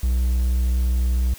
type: tone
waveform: triangle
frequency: 61.8 Hz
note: B1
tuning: 2 cents sharp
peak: -15 dBFS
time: 0.03-1.34 s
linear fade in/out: 5 ms
effects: white hiss -43 dBFS RMS until 1.38 s